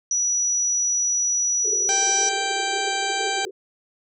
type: tone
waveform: sine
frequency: 5870 Hz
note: F#8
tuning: 15 cents flat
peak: -19 dBFS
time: 0.11-2.29 s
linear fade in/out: 2 ms
type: band-pass noise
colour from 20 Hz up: pink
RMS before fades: -34 dBFS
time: 1.64-3.51 s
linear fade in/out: 10 ms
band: 370 to 450 Hz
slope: 96 dB/octave
type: harmonic tone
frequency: 784 Hz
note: G5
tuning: in tune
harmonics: 1 / 2 / 3 / 4 / 5 / 6 / 8 / 9 / 10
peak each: -26 / -29 / -31 / -32 / -33 / -34 / -35 / -36 / -36 dBFS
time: 1.89-3.45 s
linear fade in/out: 0 ms
effects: none